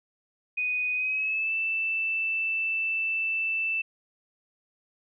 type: tone with pitch glide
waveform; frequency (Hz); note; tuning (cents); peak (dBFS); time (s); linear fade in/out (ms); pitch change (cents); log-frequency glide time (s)
sine; 2489 to 2652; D#7 to E7; 0 to +10; -25; 0.57-3.82; 10; +110; 0.94-1.54
effects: none